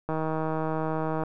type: click train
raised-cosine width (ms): 1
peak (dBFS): -16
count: 182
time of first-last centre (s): 0.09-1.236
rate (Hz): 158
effects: none